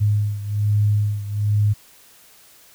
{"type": "beating tone pair", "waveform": "sine", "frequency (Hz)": [103.83, 105.03], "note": ["G#2", "G#2"], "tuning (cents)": [0, 20], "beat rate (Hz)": 1.2, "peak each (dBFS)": [-18, -22], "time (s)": [0, 1.74], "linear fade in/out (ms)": 20, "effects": ["white hiss -50 dBFS RMS until 2.74 s"]}